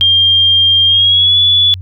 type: tone with pitch glide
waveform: sine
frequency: 3201 to 3431 Hz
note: G7 to A7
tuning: +36 to -44 cents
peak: -6 dBFS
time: 0.01-1.74 s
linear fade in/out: 0 ms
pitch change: +120 cents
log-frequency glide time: 0.86-1.38 s
effects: added 92 Hz sine -23 dBFS peak until 1.81 s